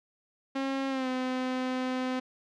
sawtooth tone with pitch glide, 270 to 256.2 Hz, C#4 to C4, -45 to -36 cents, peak -25 dBFS, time 0.55-2.2 s, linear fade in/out 10 ms, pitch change -91 cents, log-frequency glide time 0.89-1.08 s, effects low-pass 4000 Hz 12 dB/octave

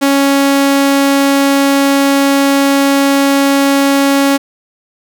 sawtooth tone, 277.4 Hz, C#4, 1 cent sharp, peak -4 dBFS, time 0.01-4.38 s, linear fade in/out 20 ms, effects none

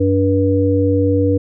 harmonic tone, 96.4 Hz, G2, 28 cents flat, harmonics 1 / 3 / 5, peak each -16 / -16 / -16 dBFS, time 0-1.38 s, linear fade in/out 10 ms, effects none

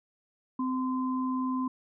sine tone pair together, 258.1 / 1030.2 Hz, C4 / C6, -23 / -27 cents, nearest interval 2 octaves, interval 2396 cents, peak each -28 / -34 dBFS, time 0.59-1.68 s, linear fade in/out 5 ms, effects none

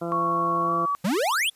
harmonic tone, 170 Hz, F3, 46 cents flat, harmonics 1 / 2 / 3 / 4 / 5 / 6 / 7 / 8, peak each -33 / -31 / -34 / -33 / -45 / -42 / -43 / -40 dBFS, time 0.01-0.86 s, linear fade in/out 10 ms
sine tone with pitch glide, 1108.7 to 1140.5 Hz, C#6 to C#6, 0 to +49 cents, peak -22 dBFS, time 0.12-0.95 s, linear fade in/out 0 ms, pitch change +49 cents, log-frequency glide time 0.62-0.72 s
square exponential sweep, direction up, 164.81 to 3560 Hz, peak -22 dBFS, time 1.04-1.5 s, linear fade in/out 10 ms
effects white hiss -60 dBFS RMS until 1.55 s + resampled to 32000 Hz

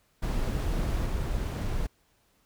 brown noise with level steps, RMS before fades -28 / -30 dBFS, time 0.22-1.87 s, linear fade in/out 10 ms, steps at 1.06 s, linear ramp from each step 5 ms, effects pink hiss -68 dBFS RMS until 2.45 s

